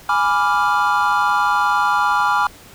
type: chord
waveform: triangle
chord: G# diminished seventh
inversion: none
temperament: equal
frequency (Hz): 830.6 / 987.8 / 1174.7 / 1396.9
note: G#5 / B5 / D6 / F6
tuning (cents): 0 / 0 / 0 / 0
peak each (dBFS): -18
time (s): 0.09-2.47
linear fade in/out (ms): 2
effects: pink hiss -43 dBFS RMS until 2.74 s